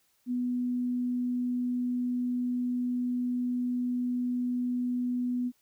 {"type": "tone", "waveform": "sine", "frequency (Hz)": 246.9, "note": "B3", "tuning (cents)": 0, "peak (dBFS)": -27, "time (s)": [0.26, 5.52], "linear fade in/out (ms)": 50, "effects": ["white hiss -70 dBFS RMS until 5.61 s"]}